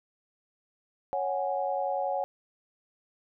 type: chord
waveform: sine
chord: C# suspended fourth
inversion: none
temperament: equal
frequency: 554.4 / 740 / 830.6 Hz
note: C#5 / F#5 / G#5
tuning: 0 / 0 / 0 cents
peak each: -31 / -31 / -33 dBFS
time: 1.13-2.24 s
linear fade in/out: 0 ms
effects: none